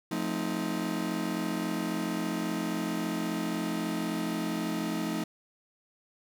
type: chord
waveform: 40% pulse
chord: F dominant seventh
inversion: none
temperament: just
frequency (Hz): 174.61 / 218.3 / 261.9 / 314.3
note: F3 / A3 / C4 / Eb4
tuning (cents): 0 / -13 / +2 / +18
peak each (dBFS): -35 / -34 / -37 / -33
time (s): 0.11-5.24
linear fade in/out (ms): 5
effects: none